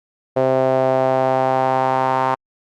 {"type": "tone with band-pass filter sweep", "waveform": "sawtooth", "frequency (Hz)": 131.1, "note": "C3", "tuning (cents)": 4, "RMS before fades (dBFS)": -17, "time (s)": [0.36, 2.35], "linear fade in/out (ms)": 10, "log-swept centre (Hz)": [570, 940], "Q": 3.5, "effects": ["Opus 48 kbps"]}